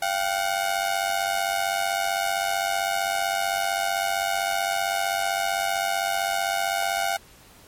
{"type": "ring-modulated tone", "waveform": "sawtooth", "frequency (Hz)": 734, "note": "F#5", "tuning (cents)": -14, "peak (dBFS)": -16, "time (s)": [0.02, 7.17], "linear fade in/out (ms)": 5, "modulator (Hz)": 47.8, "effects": ["pink hiss -51 dBFS RMS until 7.67 s", "MP3 64 kbps"]}